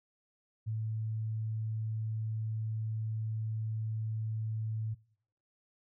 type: tone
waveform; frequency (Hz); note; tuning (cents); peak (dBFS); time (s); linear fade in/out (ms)
sine; 110; A2; 0; -32; 0.66-4.95; 20
effects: noise-tail reverb RT60 0.7 s tail -25 dB re dry